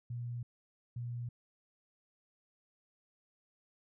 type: tone pair in turn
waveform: sine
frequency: 120.2 / 120.2 Hz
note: B2 / B2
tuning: -46 / -46 cents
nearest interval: unison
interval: 0 cents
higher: neither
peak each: -37 / -37 dBFS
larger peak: neither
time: 0.1-0.43 / 0.96-1.29 s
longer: neither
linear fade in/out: 5 ms
effects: none